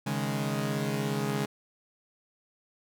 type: chord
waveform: sawtooth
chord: C# suspended second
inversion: none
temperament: equal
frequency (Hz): 138.59 / 155.56 / 207.7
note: C#3 / D#3 / G#3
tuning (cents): 0 / 0 / 0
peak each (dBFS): -28 / -31 / -28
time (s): 0.06-1.46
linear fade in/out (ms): 10
effects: none